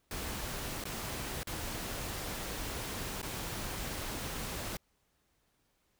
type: noise with dropouts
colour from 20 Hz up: pink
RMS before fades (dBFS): -39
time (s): 0.11-4.77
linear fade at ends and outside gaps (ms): 2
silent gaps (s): 0.84-0.853 / 1.432-1.471 / 3.217-3.228
effects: pink hiss -75 dBFS RMS until 5.99 s

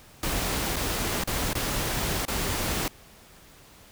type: noise with dropouts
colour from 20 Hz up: pink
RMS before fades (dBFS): -28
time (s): 0.23-2.88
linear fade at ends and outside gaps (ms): 2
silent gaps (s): 0.76-0.764 / 1.238-1.274 / 1.532-1.552 / 2.252-2.281
effects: pink hiss -52 dBFS RMS until 3.91 s

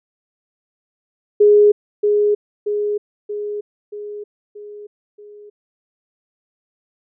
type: tone with echo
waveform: sine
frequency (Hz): 415.3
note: G#4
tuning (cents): 0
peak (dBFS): -7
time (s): 1.4-1.72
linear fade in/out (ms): 10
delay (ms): 630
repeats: 6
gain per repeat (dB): -5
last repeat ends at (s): 5.5
effects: none

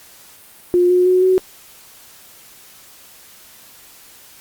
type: tone with pitch steps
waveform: sine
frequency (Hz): 355.5 / 361.3 / 367.2 / 373.2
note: F4 / F#4 / F#4 / F#4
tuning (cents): +31 / -41 / -13 / +15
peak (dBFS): -10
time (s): 0.74-1.38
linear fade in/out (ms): 0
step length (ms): 160
effects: white hiss -44 dBFS RMS until 4.4 s + Opus 48 kbps

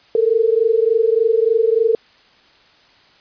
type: tone pair together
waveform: sine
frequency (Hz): 440 / 463.4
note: A4 / A#4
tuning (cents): 0 / -10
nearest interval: minor second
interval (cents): 90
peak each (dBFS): -15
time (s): 0.15-1.95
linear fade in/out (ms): 2
effects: white hiss -51 dBFS RMS until 3.2 s + resampled to 11025 Hz

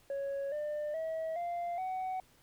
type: tone with pitch steps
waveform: sine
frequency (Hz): 554.4 / 597.6 / 644.2 / 694.5 / 748.6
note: C#5 / D5 / E5 / F5 / F#5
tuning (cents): 0 / +30 / -40 / -10 / +20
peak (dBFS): -31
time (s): 0.1-2.2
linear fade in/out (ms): 2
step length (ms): 420
effects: tanh soft clip ceiling -33 dBFS + pink hiss -65 dBFS RMS until 2.42 s

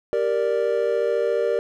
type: chord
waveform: triangle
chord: G minor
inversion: none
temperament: equal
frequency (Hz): 392 / 466.2 / 587.3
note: G4 / Bb4 / D5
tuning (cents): 0 / 0 / 0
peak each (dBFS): -24 / -20 / -22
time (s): 0.13-1.59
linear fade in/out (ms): 0
effects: none

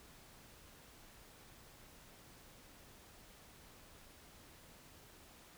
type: silence
effects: pink hiss -60 dBFS RMS until 5.57 s

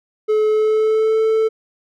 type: tone with pitch glide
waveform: triangle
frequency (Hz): 429.7 to 441.5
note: A4 to A4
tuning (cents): -41 to +6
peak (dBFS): -11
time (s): 0.28-1.49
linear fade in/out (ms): 20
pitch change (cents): +47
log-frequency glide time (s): 0.48-1.19
effects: none

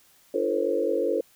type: tone cluster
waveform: sine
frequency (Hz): 297.8 / 345.9 / 445 / 493.8 / 539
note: D4 / F4 / A4 / B4 / C#5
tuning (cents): +24 / -17 / +20 / 0 / -49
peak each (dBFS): -33 / -29 / -27 / -29 / -28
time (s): 0.34-1.21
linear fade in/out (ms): 5
effects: white hiss -59 dBFS RMS until 1.35 s

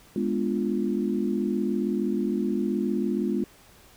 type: chord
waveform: sine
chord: G# diminished seventh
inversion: none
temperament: equal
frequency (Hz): 207.7 / 246.9 / 293.7 / 349.2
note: G#3 / B3 / D4 / F4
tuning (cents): 0 / 0 / 0 / 0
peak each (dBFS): -27 / -29 / -32 / -29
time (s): 0.16-3.44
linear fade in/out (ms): 2
effects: pink hiss -54 dBFS RMS until 3.96 s

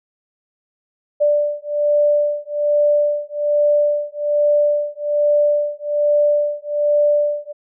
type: beating tone pair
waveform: sine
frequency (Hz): 588 / 589.2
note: D5 / D5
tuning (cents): +2 / +6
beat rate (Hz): 1.2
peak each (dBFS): -17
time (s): 1.2-7.53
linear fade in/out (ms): 20
effects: none

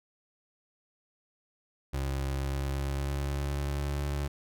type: tone with pitch glide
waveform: 30% pulse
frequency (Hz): 67.9 to 71.4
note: C#2 to D2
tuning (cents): -35 to -48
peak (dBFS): -27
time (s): 1.93-4.28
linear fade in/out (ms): 10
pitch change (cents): +87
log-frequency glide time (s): 2.29-4
effects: none

